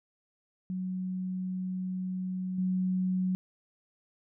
sine tone with level steps, 185 Hz, F#3, in tune, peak -31 / -26 dBFS, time 0.7-3.35 s, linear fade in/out 0 ms, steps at 2.58 s, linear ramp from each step 5 ms, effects none

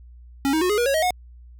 square tone with pitch steps, 275.4 / 316.4 / 363.4 / 417.4 / 479.5 / 550.8 / 632.7 / 726.8 Hz, C#4 / D#4 / F#4 / G#4 / A#4 / C#5 / D#5 / F#5, -11 / +29 / -31 / +9 / +49 / -11 / +29 / -31 cents, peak -19 dBFS, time 0.45-1.106 s, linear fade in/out 0 ms, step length 82 ms, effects added 60 Hz sine -42 dBFS peak until 1.59 s

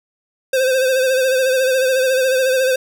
square tone with vibrato, 520 Hz, C5, 11 cents flat, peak -14 dBFS, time 0.53-2.76 s, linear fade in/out 5 ms, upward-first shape sine, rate 14 Hz, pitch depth 46 cents each way, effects none

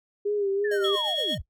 sine tone with vibrato, 403.3 Hz, G4, 49 cents sharp, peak -23 dBFS, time 0.25-0.96 s, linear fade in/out 10 ms, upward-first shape sine, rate 2.9 Hz, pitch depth 56 cents each way
sine linear sweep, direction down, 1813 to 33.5 Hz, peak -31 dBFS, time 0.64-1.42 s, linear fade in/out 10 ms
square tone with tremolo, 613 Hz, D#5, 26 cents flat, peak -30 dBFS, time 0.71-1.38 s, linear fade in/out 5 ms, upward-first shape triangle, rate 8.6 Hz, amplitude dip 75%
sine tone, 3322 Hz, G#7, in tune, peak -25 dBFS, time 0.84-1.35 s, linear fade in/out 5 ms
effects noise-tail reverb RT60 0.1 s tail -17 dB re dry

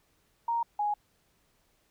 sine tone pair in turn, 932.3 / 830.6 Hz, A#5 / G#5, 0 / 0 cents, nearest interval major second, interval 200 cents, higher first, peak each -26 dBFS, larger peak neither, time 0.48-0.63 / 0.79-0.94 s, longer neither, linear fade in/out 5 ms, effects pink hiss -70 dBFS RMS until 1.9 s

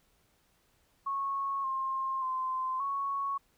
sine tone with pitch steps, 1100 / 1063 / 1037 / 1109 Hz, C#6 / C6 / C6 / C#6, -14 / +27 / -16 / 0 cents, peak -30 dBFS, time 1.06-3.38 s, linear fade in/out 10 ms, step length 580 ms, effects pink hiss -70 dBFS RMS until 3.57 s

